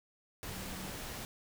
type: tone in noise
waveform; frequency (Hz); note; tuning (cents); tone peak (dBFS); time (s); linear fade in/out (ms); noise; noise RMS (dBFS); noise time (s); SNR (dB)
sine; 191.1; G3; -44; -47; 0.49-0.9; 0; pink; -43; 0.43-1.25; -7
effects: none